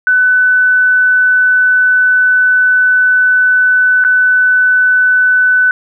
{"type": "tone with dropouts", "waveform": "sine", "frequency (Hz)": 1500, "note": "F#6", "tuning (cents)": 23, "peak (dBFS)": -6, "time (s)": [0.07, 5.71], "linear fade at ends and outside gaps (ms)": 1, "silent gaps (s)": [4.04, 4.048], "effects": []}